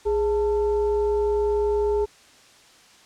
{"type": "tone with frequency modulation", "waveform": "sine", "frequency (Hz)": 415.3, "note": "G#4", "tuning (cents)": 0, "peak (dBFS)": -19, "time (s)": [0.05, 2.06], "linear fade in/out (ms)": 20, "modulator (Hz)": 472, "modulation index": 0.49, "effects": ["white hiss -52 dBFS RMS until 3.05 s", "low-pass 7000 Hz 12 dB/octave"]}